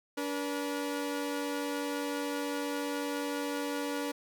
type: tone pair together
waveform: sawtooth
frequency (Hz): 287.6 / 481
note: D4 / B4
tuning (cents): -36 / -46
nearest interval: major sixth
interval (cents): 890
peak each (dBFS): -30 / -33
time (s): 0.17-4.12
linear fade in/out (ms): 10
effects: none